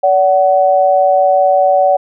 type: tone pair together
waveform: sine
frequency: 573.8 / 749 Hz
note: D5 / F#5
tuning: -40 / +21 cents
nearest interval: perfect fourth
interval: 461 cents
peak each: -10 dBFS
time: 0.03-1.97 s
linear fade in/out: 10 ms
effects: none